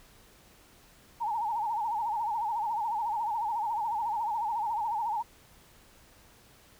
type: tone with vibrato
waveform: sine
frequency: 884 Hz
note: A5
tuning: 8 cents sharp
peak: -28 dBFS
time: 1.2-5.23 s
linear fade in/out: 20 ms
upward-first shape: sine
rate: 14 Hz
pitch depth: 120 cents each way
effects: pink hiss -58 dBFS RMS until 6.79 s